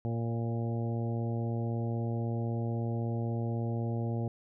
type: harmonic tone with a mistuned harmonic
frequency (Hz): 116.2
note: A#2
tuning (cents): -5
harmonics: 1 / 2 / 3 / 4 / 5 / 6 / 7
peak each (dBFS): -31 / -37 / -41 / -43 / -45 / -47 / -48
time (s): 0.05-4.28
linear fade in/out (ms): 0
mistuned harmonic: 5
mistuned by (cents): -16
effects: none